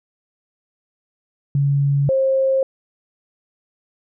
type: tone pair in turn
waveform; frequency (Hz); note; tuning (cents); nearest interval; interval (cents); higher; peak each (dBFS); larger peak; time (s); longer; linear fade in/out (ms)
sine; 140.8 / 533.1; C#3 / C5; +27 / +32; octave + major seventh; 2305; second; -14; neither; 1.55-2.09 / 2.09-2.63; neither; 2
effects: none